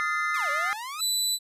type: chord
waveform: triangle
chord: F dominant seventh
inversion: third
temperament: equal with one note detuned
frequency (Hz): 1244.5 / 1396.9 / 1760 / 2068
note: Eb6 / F6 / A6 / C7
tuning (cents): 0 / 0 / 0 / -21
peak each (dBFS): -27 / -31 / -30 / -28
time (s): 0-0.73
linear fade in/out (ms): 0
type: exponential two-way sweep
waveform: sawtooth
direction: down then up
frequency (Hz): 1318.5 to 554.4 to 1318.5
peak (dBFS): -30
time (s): 0.34-1.01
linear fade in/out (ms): 5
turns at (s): 0.5
type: tone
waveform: 25% pulse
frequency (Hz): 3980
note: B7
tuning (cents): +13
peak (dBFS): -20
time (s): 0.98-1.39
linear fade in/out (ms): 50
effects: resampled to 32000 Hz